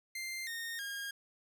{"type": "tone with pitch steps", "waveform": "sawtooth", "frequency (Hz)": [2093, 1843.2, 1623.3], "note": ["C7", "A#6", "G#6"], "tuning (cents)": [0, -20, -40], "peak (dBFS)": -35, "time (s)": [0.15, 1.11], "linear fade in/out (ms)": 5, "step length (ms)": 320, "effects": ["12-bit"]}